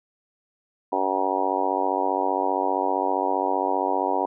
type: harmonic tone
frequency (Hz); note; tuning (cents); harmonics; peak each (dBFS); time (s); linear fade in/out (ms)
95.2; F#2; +50; 3 / 4 / 5 / 6 / 7 / 8 / 9 / 10; -31 / -30 / -31 / -31 / -31 / -27 / -30 / -27; 0.92-4.26; 5
effects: none